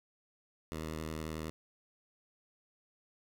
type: tone with vibrato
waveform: 10% pulse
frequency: 78.8 Hz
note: D#2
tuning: 23 cents sharp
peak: -30 dBFS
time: 0.72-1.5 s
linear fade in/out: 0 ms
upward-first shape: triangle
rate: 11 Hz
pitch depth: 27 cents each way
effects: none